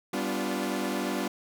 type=chord; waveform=sawtooth; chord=G dominant seventh; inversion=none; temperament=equal with one note detuned; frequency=196 / 246.9 / 289.5 / 349.2 Hz; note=G3 / B3 / D4 / F4; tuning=0 / 0 / -25 / 0 cents; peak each=-30 dBFS; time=0.13-1.28 s; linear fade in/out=5 ms; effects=none